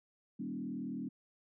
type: tone with frequency modulation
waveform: sine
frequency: 240 Hz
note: B3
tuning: 49 cents flat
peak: -37 dBFS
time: 0.39-1.09 s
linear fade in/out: 10 ms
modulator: 39.6 Hz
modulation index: 1.5
effects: none